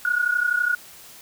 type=tone pair together; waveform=sine; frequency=1441 / 1473 Hz; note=F#6 / F#6; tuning=-46 / -8 cents; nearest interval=unison; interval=38 cents; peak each=-21 / -23 dBFS; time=0.05-0.75 s; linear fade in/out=2 ms; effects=white hiss -45 dBFS RMS until 1.21 s